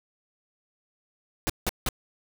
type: noise bursts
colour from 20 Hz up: pink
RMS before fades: -26 dBFS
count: 3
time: 1.47-1.888 s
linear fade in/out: 0 ms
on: 26 ms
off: 170 ms
effects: none